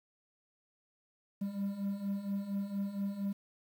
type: beating tone pair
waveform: triangle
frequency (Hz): 196 / 200.3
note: G3 / G3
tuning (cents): 0 / +38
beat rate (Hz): 4.3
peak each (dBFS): -38 / -33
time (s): 1.41-3.33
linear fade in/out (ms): 10
effects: 10-bit